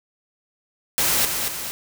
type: noise with echo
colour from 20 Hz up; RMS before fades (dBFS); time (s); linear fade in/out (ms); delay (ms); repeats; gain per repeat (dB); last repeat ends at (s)
white; -20; 0.98-1.25; 0; 230; 2; -5; 1.71
effects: none